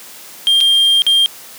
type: tone with dropouts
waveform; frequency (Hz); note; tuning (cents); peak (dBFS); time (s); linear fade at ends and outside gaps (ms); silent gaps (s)
triangle; 3198; G7; +34; -7; 0.47-1.26; 0; 0.605-0.61 / 1.02-1.066
effects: white hiss -36 dBFS RMS until 1.58 s + high-pass 150 Hz 12 dB/octave